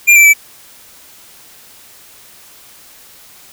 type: tone with pitch steps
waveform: square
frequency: 2396 / 2335 / 2308 Hz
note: D7 / D7 / D7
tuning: +34 / -11 / -31 cents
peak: -4 dBFS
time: 0.07-0.337 s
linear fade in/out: 20 ms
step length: 89 ms
effects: white hiss -41 dBFS RMS until 3.52 s